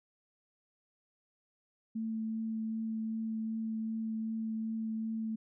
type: tone with vibrato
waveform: sine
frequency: 222 Hz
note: A3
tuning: 16 cents sharp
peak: -33 dBFS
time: 1.95-5.36 s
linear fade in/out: 10 ms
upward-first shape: triangle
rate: 2.6 Hz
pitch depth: 11 cents each way
effects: none